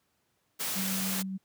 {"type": "noise", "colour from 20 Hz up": "white", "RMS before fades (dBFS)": -33, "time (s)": [0.59, 1.23], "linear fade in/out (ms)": 20}
{"type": "tone with tremolo", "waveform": "sine", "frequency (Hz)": 190.8, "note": "G3", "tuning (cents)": -47, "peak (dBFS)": -31, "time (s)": [0.75, 1.38], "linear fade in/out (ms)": 20, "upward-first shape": "triangle", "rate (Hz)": 6.9, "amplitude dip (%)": 25}
{"effects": ["pink hiss -74 dBFS RMS until 1.44 s", "high-pass 100 Hz 12 dB/octave"]}